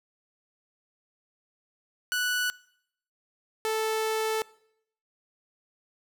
sawtooth tone pair in turn, 1480 / 439.2 Hz, F#6 / A4, 0 / -3 cents, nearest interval octave + major sixth, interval 2103 cents, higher first, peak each -22 dBFS, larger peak neither, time 2.12-2.5 / 3.65-4.42 s, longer second, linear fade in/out 0 ms, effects noise-tail reverb RT60 0.7 s tail -22 dB re dry

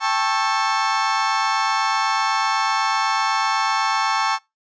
35% pulse chord, A dominant seventh, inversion third, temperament just, 792 / 880 / 1100 / 1320 Hz, G5 / A5 / C#6 / E6, +18 / 0 / -14 / +2 cents, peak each -24 / -21 / -21 / -24 dBFS, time 0-4.39 s, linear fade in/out 50 ms, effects noise-tail reverb RT60 0.2 s tail -23 dB re dry + resampled to 16000 Hz

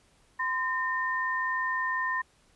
sine tone pair together, 1026.7 / 1821 Hz, C6 / A#6, -33 / -41 cents, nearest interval minor seventh, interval 992 cents, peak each -30 / -29 dBFS, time 0.39-2.22 s, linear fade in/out 10 ms, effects pink hiss -64 dBFS RMS until 2.55 s + resampled to 24000 Hz

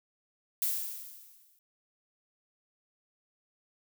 violet noise with exponential decay, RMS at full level -28 dBFS, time 0.62-1.59 s, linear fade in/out 1 ms, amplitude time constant 210 ms, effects none

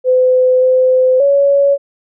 sine tone with pitch steps, 509 / 513 / 561 Hz, C5 / C5 / C#5, -48 / -34 / +21 cents, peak -7 dBFS, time 0.04-1.78 s, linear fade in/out 50 ms, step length 580 ms, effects none

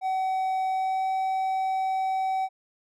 triangle tone with pitch glide, 757 to 761.8 Hz, F#5 to G5, +39 to -50 cents, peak -22 dBFS, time 0.01-2.49 s, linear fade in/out 50 ms, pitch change +11 cents, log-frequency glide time 0.68-1.09 s, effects none

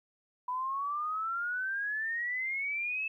sine exponential sweep, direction up, 987.8 to 2632 Hz, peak -31 dBFS, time 0.48-3.08 s, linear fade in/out 5 ms, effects 12-bit

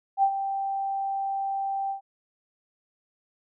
sine tone with ADSR envelope, 784 Hz, G5, in tune, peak -16 dBFS, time 0.17-2.01 s, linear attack 59 ms, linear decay 72 ms, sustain -10 dB, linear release 110 ms, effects none

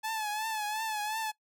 sawtooth tone with vibrato, 862 Hz, A5, 36 cents flat, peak -28 dBFS, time 0.03-1.32 s, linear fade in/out 20 ms, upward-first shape triangle, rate 2.8 Hz, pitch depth 72 cents each way, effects noise-tail reverb RT60 0.1 s tail -21 dB re dry

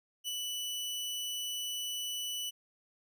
sawtooth tone with ADSR envelope, 2970 Hz, F#7, 6 cents sharp, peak -30 dBFS, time 0.24-2.51 s, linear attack 41 ms, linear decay 14 ms, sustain -2 dB, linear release 22 ms, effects none

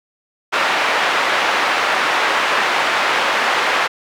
pink band-pass noise, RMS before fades -17 dBFS, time 0.52-3.88 s, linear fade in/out 20 ms, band 810 to 2500 Hz, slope 12 dB/octave, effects none

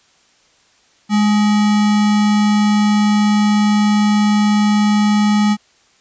sine tone with sample-and-hold, 208.4 Hz, G#3, 6 cents sharp, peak -10 dBFS, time 1.09-5.57 s, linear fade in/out 50 ms, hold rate 1050 Hz, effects white hiss -54 dBFS RMS until 6 s + resampled to 16000 Hz

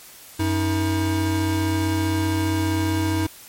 square tone pair together, 94.2 / 317.8 Hz, F#2 / D#4, +32 / +37 cents, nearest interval octave + major sixth, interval 2105 cents, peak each -23 dBFS, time 0.39-3.27 s, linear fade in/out 10 ms, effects white hiss -44 dBFS RMS until 3.48 s + MP3 64 kbps

